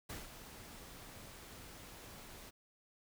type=noise with ADSR envelope; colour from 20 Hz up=pink; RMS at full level=-45 dBFS; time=0.09-2.51 s; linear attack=10 ms; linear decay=170 ms; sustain=-8 dB; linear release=21 ms; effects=none